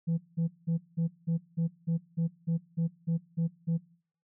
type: tone bursts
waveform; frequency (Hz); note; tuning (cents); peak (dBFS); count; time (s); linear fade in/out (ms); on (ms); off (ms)
sine; 166; E3; +12; -23; 13; 0.07-3.78; 20; 110; 190
effects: noise-tail reverb RT60 0.5 s tail -20 dB re dry + tanh soft clip ceiling -24 dBFS